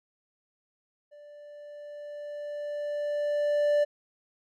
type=tone with level ramp; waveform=triangle; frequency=587.3 Hz; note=D5; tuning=in tune; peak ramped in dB=-46 to -18 dBFS; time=1.11-3.85 s; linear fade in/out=20 ms; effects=none